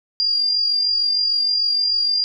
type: tone with amplitude modulation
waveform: sine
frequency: 4801 Hz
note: D8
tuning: 37 cents sharp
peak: -14 dBFS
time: 0.2-2.24 s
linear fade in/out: 0 ms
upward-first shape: sine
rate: 46.6 Hz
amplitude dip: 45%
effects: none